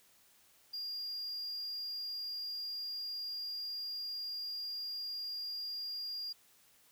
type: tone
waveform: triangle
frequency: 4813 Hz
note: D8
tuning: 42 cents sharp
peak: -37 dBFS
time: 0.73-6.33 s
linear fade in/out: 10 ms
effects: white hiss -66 dBFS RMS until 6.91 s